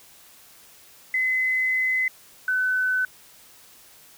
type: tone pair in turn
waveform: sine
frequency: 2034 / 1509.3 Hz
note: C7 / F#6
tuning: -50 / +34 cents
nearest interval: perfect fourth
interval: 516 cents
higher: first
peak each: -20 dBFS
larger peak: neither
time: 1.14-2.08 / 2.48-3.05 s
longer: first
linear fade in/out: 2 ms
effects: white hiss -51 dBFS RMS until 4.17 s